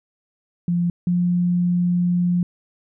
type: tone pair in turn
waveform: sine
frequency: 173.7 / 176.53 Hz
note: F3 / F3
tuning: -9 / +19 cents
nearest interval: unison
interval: 28 cents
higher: second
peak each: -17 / -16 dBFS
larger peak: second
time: 0.68-0.9 / 1.07-2.43 s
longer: second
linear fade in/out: 2 ms
effects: none